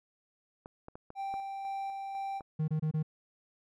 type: clicks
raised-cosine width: 1 ms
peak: -31 dBFS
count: 6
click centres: 0.659 / 0.884 / 0.955 / 1.104 / 1.34 / 2.408 s
type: tone with tremolo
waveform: triangle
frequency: 784 Hz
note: G5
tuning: in tune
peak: -32 dBFS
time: 1.15-2.42 s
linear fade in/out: 50 ms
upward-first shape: square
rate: 2 Hz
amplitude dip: 30%
type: tone bursts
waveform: triangle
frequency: 155.56 Hz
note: D#3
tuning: in tune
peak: -26 dBFS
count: 4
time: 2.59-3.029 s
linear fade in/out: 10 ms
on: 91 ms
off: 25 ms
effects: none